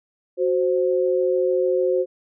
sine tone pair together, 370 / 523.3 Hz, F#4 / C5, 0 / 0 cents, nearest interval tritone, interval 600 cents, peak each -20 dBFS, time 0.37-2.06 s, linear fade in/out 50 ms, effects none

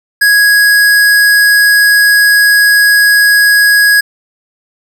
square tone, 1661.2 Hz, G#6, in tune, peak -5 dBFS, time 0.21-4.01 s, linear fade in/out 10 ms, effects none

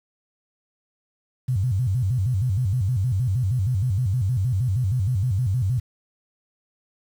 sine tone with vibrato, 110 Hz, A2, in tune, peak -19 dBFS, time 1.48-5.8 s, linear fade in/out 10 ms, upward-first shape square, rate 6.4 Hz, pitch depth 250 cents each way, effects 8-bit

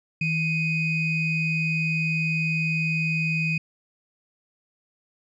triangle ring-modulated tone, 1170 Hz, D6, 7 cents flat, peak -17 dBFS, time 0.21-3.58 s, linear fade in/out 5 ms, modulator 1330 Hz, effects resampled to 16000 Hz

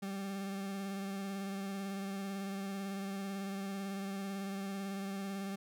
40% pulse tone with vibrato, 196 Hz, G3, in tune, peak -37 dBFS, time 0.02-5.56 s, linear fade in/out 10 ms, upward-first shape triangle, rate 18 Hz, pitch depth 32 cents each way, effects none

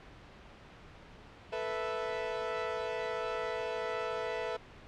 sawtooth chord, A suspended second, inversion none, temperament equal, 440 / 493.9 / 659.3 Hz, A4 / B4 / E5, 0 / 0 / 0 cents, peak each -34 dBFS, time 1.52-4.57 s, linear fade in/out 10 ms, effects pink hiss -53 dBFS RMS until 4.87 s + low-pass 3000 Hz 12 dB/octave

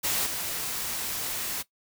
white noise with level steps, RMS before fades -27 / -32 dBFS, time 0.03-1.63 s, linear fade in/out 20 ms, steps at 0.26 s, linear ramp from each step 5 ms, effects noise-tail reverb RT60 0.1 s tail -17 dB re dry

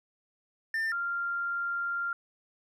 triangle / sine tone pair in turn, 1795 / 1391.1 Hz, A6 / F6, +34 / -7 cents, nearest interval major third, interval 441 cents, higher first, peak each -26 / -29 dBFS, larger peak first, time 0.74-0.92 / 0.92-2.13 s, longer second, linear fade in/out 2 ms, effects none

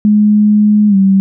sine tone with pitch glide, 209.9 to 193.59 Hz, G#3 to G3, +19 to -21 cents, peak -5 dBFS, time 0.05-1.2 s, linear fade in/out 0 ms, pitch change -140 cents, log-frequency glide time 0.88-0.96 s, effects none

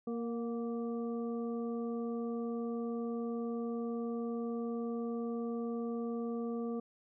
harmonic tone with a mistuned harmonic, 233.1 Hz, A#3, in tune, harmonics 1 / 2 / 3 / 5, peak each -36 / -39 / -50 / -51 dBFS, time 0.07-6.8 s, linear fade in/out 5 ms, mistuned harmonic 3, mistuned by +32 cents, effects none

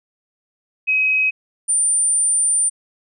sine tone pair in turn, 2538 / 9163 Hz, D#7 / D9, +34 / -44 cents, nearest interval octave + minor seventh, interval 2222 cents, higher second, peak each -14 dBFS, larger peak neither, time 0.87-1.31 / 1.68-2.7 s, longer second, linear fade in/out 20 ms, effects none

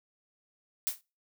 blue noise with exponential decay, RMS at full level -26 dBFS, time 0.87-1.01 s, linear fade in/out 0 ms, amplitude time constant 29 ms, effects noise-tail reverb RT60 0.3 s tail -24 dB re dry

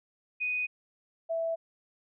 sine tone pair in turn, 2489 / 659.3 Hz, D#7 / E5, 0 / 0 cents, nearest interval octave + major seventh, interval 2300 cents, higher first, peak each -28 dBFS, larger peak neither, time 0.4-0.67 / 1.29-1.56 s, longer neither, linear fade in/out 20 ms, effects none

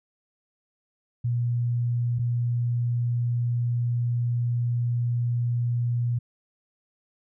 sine tone pair in turn, 120 / 120 Hz, B2 / B2, -49 / -49 cents, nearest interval unison, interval 0 cents, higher neither, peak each -22 dBFS, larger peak neither, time 1.24-2.19 / 2.19-6.19 s, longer second, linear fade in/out 10 ms, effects none

